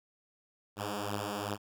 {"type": "beating tone pair", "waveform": "5% pulse", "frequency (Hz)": [101.7, 104.3], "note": ["G#2", "G#2"], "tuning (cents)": [-36, 8], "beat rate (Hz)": 2.6, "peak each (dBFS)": [-25, -27], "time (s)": [0.76, 1.58], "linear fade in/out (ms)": 50, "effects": []}